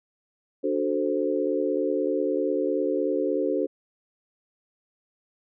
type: chord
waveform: sine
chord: D dominant seventh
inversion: none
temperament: equal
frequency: 293.7 / 370 / 440 / 523.3 Hz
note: D4 / F#4 / A4 / C5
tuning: 0 / 0 / 0 / 0 cents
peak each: -28 dBFS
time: 0.63-3.67 s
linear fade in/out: 20 ms
effects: none